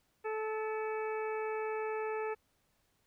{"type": "harmonic tone with a mistuned harmonic", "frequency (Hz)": 435.2, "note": "A4", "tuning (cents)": -19, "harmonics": [1, 2, 3, 4, 5, 6], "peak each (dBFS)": [-35, -41, -45, -47, -49, -51], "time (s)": [0.24, 2.35], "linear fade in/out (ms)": 20, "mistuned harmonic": 5, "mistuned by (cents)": 58, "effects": ["pink hiss -75 dBFS RMS until 3.06 s"]}